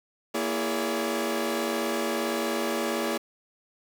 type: tone cluster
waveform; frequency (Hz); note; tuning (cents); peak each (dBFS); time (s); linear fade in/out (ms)
sawtooth; 234.1 / 332.6 / 411 / 570; A#3 / E4 / G#4 / C#5; +8 / +16 / -18 / +48; -28; 0.34-3.18; 10
effects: 8-bit